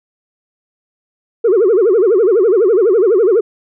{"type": "tone with vibrato", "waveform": "sine", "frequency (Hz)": 412.9, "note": "G#4", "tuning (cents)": -10, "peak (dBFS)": -6, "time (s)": [1.44, 3.41], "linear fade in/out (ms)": 10, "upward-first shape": "sine", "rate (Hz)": 12, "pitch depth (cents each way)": 250, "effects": ["tanh soft clip ceiling -5 dBFS"]}